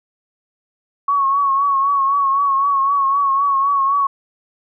sine tone with vibrato, 1108.7 Hz, C#6, in tune, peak -13 dBFS, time 1.08-4.07 s, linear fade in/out 5 ms, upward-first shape triangle, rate 3.9 Hz, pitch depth 55 cents each way, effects none

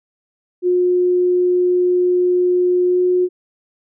sine tone with pitch glide, 359.4 to 361.9 Hz, F4 to F#4, +50 to -38 cents, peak -12 dBFS, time 0.62-3.29 s, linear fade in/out 50 ms, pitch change +12 cents, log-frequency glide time 2.87-3 s, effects none

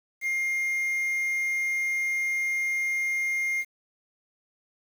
triangle tone with quantisation, 2120 Hz, C7, 22 cents sharp, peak -23 dBFS, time 0.21-3.65 s, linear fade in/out 50 ms, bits 8, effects none

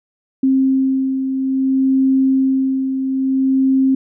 sine beating tone pair, 265.5 / 266.09 Hz, C4 / C4, +25 / +29 cents, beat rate 0.59 Hz, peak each -13 / -22 dBFS, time 0.43-3.95 s, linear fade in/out 5 ms, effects none

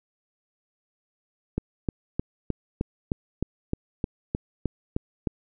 click train, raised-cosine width 3 ms, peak -12 dBFS, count 13, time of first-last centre 1.58-5.272 s, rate 3.25 Hz, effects none

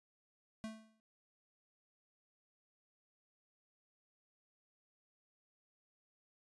square tone with exponential decay, 220 Hz, A3, in tune, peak -40 dBFS, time 0.64-1 s, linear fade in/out 0 ms, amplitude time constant 78 ms, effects resampled to 24000 Hz

